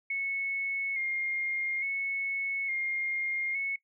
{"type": "tone with vibrato", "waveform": "sine", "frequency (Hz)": 2163, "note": "C#7", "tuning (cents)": -43, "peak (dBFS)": -29, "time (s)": [0.1, 3.76], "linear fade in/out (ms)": 5, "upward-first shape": "square", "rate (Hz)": 0.58, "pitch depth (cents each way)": 31, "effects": ["noise-tail reverb RT60 0.1 s tail -20 dB re dry"]}